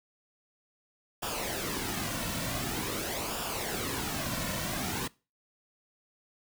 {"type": "noise with flanger", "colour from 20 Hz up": "pink", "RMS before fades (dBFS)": -34, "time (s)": [1.22, 5.08], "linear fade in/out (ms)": 10, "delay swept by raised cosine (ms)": [0.48, 2.48], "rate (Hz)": 0.46, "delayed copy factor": -0.6, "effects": ["noise-tail reverb RT60 0.3 s tail -22 dB re dry"]}